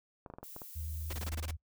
clicks, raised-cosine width 1 ms, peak -31 dBFS, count 7, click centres 0.262 / 0.301 / 0.338 / 0.385 / 0.43 / 0.564 / 0.618 s
violet noise, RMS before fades -49 dBFS, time 0.43-1.29 s, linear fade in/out 10 ms
sine tone with pitch glide, 77.78 to 78.41 Hz, D#2 to D#2, 0 to +14 cents, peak -37 dBFS, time 0.75-1.57 s, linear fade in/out 20 ms, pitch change +14 cents, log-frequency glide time 0.97-1.12 s
pink noise bursts, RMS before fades -41 dBFS, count 8, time 1.1-1.511 s, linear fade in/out 5 ms, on 33 ms, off 21 ms
effects noise-tail reverb RT60 0.1 s tail -20 dB re dry

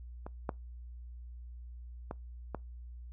clicks, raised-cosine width 1 ms, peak -28 / -19 / -24 / -22 dBFS, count 4, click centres 0.265 / 0.492 / 2.111 / 2.547 s, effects noise-tail reverb RT60 0.2 s tail -24 dB re dry + added 60 Hz sine -44 dBFS peak until 3.12 s

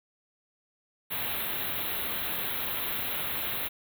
white band-stop noise, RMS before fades -32 dBFS, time 1.1-3.69 s, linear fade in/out 20 ms, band 4000 to 11000 Hz, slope 96 dB/octave, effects none

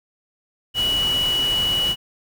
sine tone in noise, 2936 Hz, F#7, 14 cents flat, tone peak -18 dBFS, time 0.74-1.96 s, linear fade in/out 50 ms, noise pink, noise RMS -30 dBFS, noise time 0.74-1.96 s, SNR +9 dB, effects none

